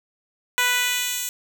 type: tone with high-pass filter sweep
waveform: 10% pulse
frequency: 493.9 Hz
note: B4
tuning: in tune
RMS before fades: -23 dBFS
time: 0.58-1.29 s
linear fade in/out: 0 ms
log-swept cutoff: 1100 to 6000 Hz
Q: 0.77
effects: none